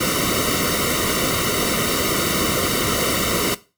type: noise with comb filter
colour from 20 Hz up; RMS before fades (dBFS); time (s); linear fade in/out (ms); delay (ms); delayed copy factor
pink; -20; 0-3.55; 10; 1.2; -0.95
effects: noise-tail reverb RT60 0.3 s tail -17 dB re dry + MP3 96 kbps